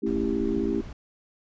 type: chord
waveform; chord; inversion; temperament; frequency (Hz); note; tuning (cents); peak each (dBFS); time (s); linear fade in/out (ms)
sine; A dominant seventh; none; just; 220 / 275 / 330 / 396; A3 / C#4 / E4 / G4; 0 / -14 / +2 / +18; -29; 0.02-0.82; 20
type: noise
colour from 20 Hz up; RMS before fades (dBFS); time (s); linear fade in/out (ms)
brown; -37; 0.06-0.93; 5
effects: resampled to 16000 Hz